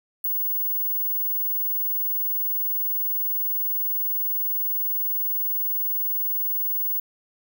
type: tone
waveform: sine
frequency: 15640 Hz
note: B9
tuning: 18 cents flat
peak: -22 dBFS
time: 0.24-7 s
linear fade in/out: 5 ms
effects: none